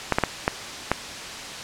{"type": "clicks", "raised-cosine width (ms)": 0.5, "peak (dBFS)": -3, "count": 5, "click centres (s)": [0.123, 0.185, 0.237, 0.479, 0.916], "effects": ["white hiss -34 dBFS RMS until 1.63 s", "low-pass 6000 Hz 12 dB/octave"]}